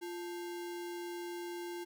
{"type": "tone with sample-and-hold", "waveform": "sine", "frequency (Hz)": 348, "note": "F4", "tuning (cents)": -6, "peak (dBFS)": -39, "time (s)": [0.01, 1.85], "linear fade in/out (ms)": 20, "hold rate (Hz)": 1225, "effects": []}